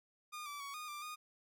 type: tone with pitch steps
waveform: sawtooth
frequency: 1217 / 1160 / 1121 / 1228 / 1183 / 1229 Hz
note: D#6 / D6 / C#6 / D#6 / D6 / D#6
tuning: -39 / -22 / +19 / -23 / +12 / -22 cents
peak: -40 dBFS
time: 0.32-1.16 s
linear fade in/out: 20 ms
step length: 140 ms
effects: none